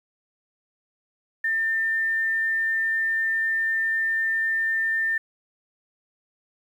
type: tone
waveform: sine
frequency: 1798 Hz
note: A6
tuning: 37 cents sharp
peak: -21 dBFS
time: 1.44-5.18 s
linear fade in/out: 5 ms
effects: 9-bit